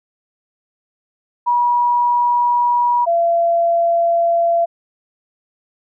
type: tone pair in turn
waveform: sine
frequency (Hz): 965 / 680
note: B5 / F5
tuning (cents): -40 / -46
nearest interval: tritone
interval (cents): 606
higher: first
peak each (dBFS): -12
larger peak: neither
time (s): 1.46-3.06 / 3.06-4.66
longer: neither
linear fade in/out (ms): 20
effects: none